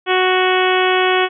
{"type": "harmonic tone", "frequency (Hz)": 370, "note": "F#4", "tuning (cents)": 0, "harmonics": [1, 2, 3, 4, 5, 6, 7, 8, 9], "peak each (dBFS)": [-16, -19, -21, -22, -23, -24, -24, -25, -26], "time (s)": [0.06, 1.29], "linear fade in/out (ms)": 50, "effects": []}